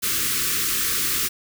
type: band-stop noise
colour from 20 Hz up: white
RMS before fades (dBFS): -23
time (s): 0.02-1.29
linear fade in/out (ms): 20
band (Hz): 480 to 1100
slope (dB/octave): 96
effects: none